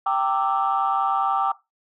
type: chord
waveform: sine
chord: E half-diminished seventh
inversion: first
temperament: equal with one note detuned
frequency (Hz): 784 / 914.2 / 1174.7 / 1318.5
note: G5 / Bb5 / D6 / E6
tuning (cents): 0 / -34 / 0 / 0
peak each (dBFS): -22 / -27 / -23 / -27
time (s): 0.06-1.52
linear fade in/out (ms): 5
effects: noise-tail reverb RT60 0.2 s tail -17 dB re dry + tanh soft clip ceiling -11 dBFS